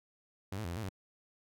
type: tone with pitch steps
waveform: sawtooth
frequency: 96.8 / 109 / 85.2 / 86.4 / 111.1 / 95.2 Hz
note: G2 / A2 / F2 / F2 / A2 / F#2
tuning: -21 / -16 / -42 / -18 / +17 / +50 cents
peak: -33 dBFS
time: 0.52-0.892 s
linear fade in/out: 5 ms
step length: 62 ms
effects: none